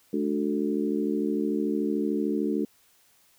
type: harmonic tone with a mistuned harmonic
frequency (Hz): 73.42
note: D2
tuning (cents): 0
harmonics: 3 / 4 / 5 / 6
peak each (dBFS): -29 / -28 / -30 / -33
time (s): 0.13-2.65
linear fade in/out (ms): 5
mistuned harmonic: 3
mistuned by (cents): -49
effects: white hiss -62 dBFS RMS until 3.38 s